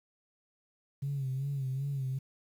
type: tone with vibrato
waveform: sine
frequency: 135.9 Hz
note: C#3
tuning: 34 cents flat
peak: -30 dBFS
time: 1.02-2.19 s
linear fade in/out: 10 ms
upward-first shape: sine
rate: 2.6 Hz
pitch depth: 74 cents each way
effects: tanh soft clip ceiling -27 dBFS + 10-bit